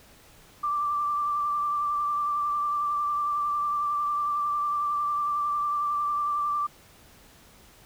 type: tone with vibrato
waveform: sine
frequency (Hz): 1174.7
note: D6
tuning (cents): 0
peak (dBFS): -24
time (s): 0.63-6.67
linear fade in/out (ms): 10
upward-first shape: triangle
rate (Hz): 11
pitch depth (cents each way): 26
effects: pink hiss -54 dBFS RMS until 7.85 s